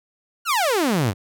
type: exponential sweep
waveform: sawtooth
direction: down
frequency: 1480 to 87.2 Hz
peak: -14 dBFS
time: 0.45-1.14 s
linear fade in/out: 50 ms
effects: none